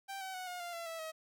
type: tone with pitch steps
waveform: sawtooth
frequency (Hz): 783 / 760.3 / 738.2 / 716.8 / 696 / 675.8 / 656.1 / 637.1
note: G5 / F#5 / F#5 / F5 / F5 / E5 / E5 / D#5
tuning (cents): -2 / +47 / -4 / +45 / -6 / +43 / -8 / +41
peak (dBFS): -37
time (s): 0.08-1.12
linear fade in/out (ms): 20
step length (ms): 130
effects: none